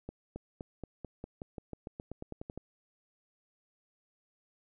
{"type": "accelerating click train", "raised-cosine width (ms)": 2, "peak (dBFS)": -27, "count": 17, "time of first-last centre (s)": [0.09, 2.576], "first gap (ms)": 270, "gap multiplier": 0.92, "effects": []}